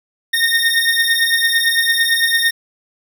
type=beating tone pair; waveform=25% pulse; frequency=1835 / 1843.9 Hz; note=A#6 / A#6; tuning=-28 / -19 cents; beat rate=8.9 Hz; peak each=-13 / -12 dBFS; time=0.33-2.51 s; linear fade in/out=10 ms; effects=none